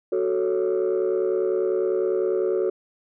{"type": "chord", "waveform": "sine", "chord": "F# minor", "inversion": "none", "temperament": "equal", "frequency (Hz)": [370, 440, 554.4], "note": ["F#4", "A4", "C#5"], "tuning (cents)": [0, 0, 0], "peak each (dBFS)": [-21, -23, -27], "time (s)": [0.12, 2.7], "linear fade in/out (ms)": 5, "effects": ["tanh soft clip ceiling -16 dBFS"]}